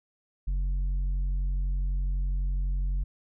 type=tone with tanh clipping; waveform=sine; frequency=46 Hz; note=F#1; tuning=9 cents flat; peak=-26 dBFS; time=0.47-3.04 s; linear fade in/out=10 ms; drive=5 dB; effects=none